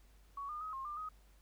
sine tone with pitch steps, 1120 / 1213 / 1266 / 1069 / 1195 / 1257 Hz, C#6 / D#6 / D#6 / C6 / D6 / D#6, +18 / -44 / +30 / +37 / +30 / +17 cents, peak -40 dBFS, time 0.37-1.09 s, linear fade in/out 5 ms, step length 120 ms, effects added 50 Hz sine -61 dBFS peak until 1.41 s + pink hiss -70 dBFS RMS until 1.41 s

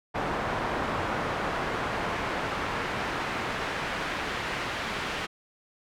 brown noise with band-pass filter sweep, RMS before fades -31 dBFS, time 0.14-5.27 s, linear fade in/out 20 ms, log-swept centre 1100 to 2300 Hz, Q 0.85, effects none

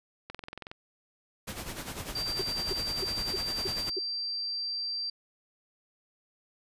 click train, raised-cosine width 0.3 ms, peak -24 dBFS, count 10, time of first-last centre 0.3-0.715 s, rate 21.7 Hz
pink noise with tremolo, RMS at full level -36 dBFS, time 1.47-3.9 s, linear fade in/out 10 ms, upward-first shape sine, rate 10 Hz, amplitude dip 65%
sine tone, 4699 Hz, D8, in tune, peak -31 dBFS, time 2.15-5.1 s, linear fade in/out 5 ms
sine tone bursts, 380.9 Hz, G4, 50 cents flat, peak -30 dBFS, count 6, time 2.39-3.99 s, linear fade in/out 5 ms, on 25 ms, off 290 ms
effects resampled to 32000 Hz

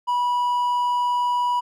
triangle tone, 977 Hz, B5, 19 cents flat, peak -17 dBFS, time 0.07-1.61 s, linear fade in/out 20 ms, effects none

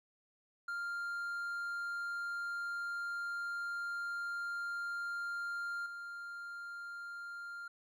triangle tone with level steps, 1396.9 Hz, F6, in tune, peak -35 / -41 dBFS, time 0.68-7.68 s, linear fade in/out 5 ms, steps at 5.86 s, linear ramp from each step 2 ms, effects none

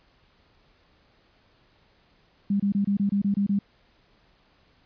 sine tone bursts, 200.4 Hz, G3, 38 cents sharp, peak -20 dBFS, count 9, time 2.5-3.59 s, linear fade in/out 5 ms, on 98 ms, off 26 ms, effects pink hiss -62 dBFS RMS until 4.85 s + resampled to 11025 Hz

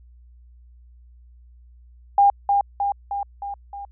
sine tone with echo, 804 Hz, G5, 44 cents sharp, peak -11 dBFS, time 2.18-2.3 s, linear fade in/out 2 ms, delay 310 ms, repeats 5, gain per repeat -4 dB, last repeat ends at 3.85 s, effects added 60 Hz sine -46 dBFS peak until 3.91 s

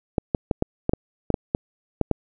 clicks, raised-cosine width 2 ms, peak -6 dBFS, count 11, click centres 0.182 / 0.348 / 0.512 / 0.624 / 0.894 / 0.935 / 1.303 / 1.342 / 1.549 / 2.013 / 2.113 s, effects none

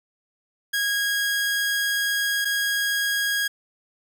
sawtooth tone pair in turn, 1642 / 1642 Hz, G#6 / G#6, -20 / -20 cents, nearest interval unison, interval 0 cents, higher neither, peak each -18 dBFS, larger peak neither, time 0.73-2.45 / 2.45-3.48 s, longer first, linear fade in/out 10 ms, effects none

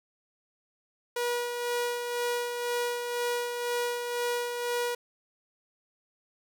sawtooth tone with tremolo, 482.5 Hz, B4, 40 cents flat, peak -23 dBFS, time 1.16-4.95 s, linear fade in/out 5 ms, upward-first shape sine, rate 2 Hz, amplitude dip 45%, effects none

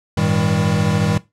square tone cluster, 97.4 / 111.4 / 158.5 / 199.7 Hz, G2 / A2 / D#3 / G3, -11 / +22 / +32 / +32 cents, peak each -23 / -23 / -19 / -22 dBFS, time 0.17-1.18 s, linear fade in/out 5 ms, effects noise-tail reverb RT60 0.2 s tail -17 dB re dry + low-pass 9000 Hz 12 dB/octave

